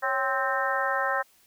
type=harmonic tone with a mistuned harmonic; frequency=261.6 Hz; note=C4; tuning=in tune; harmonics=2 / 3 / 4 / 5 / 6 / 7; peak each=-31 / -31 / -31 / -31 / -31 / -31 dBFS; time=0.02-1.23 s; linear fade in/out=20 ms; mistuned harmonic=2; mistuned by=+87 cents; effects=white hiss -61 dBFS RMS until 1.46 s